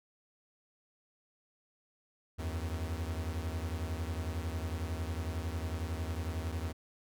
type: beating tone pair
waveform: 45% pulse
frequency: 79.8 / 90.8 Hz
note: D#2 / F#2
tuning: +44 / -32 cents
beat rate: 11 Hz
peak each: -36 / -39 dBFS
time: 2.38-6.73 s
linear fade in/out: 20 ms
effects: none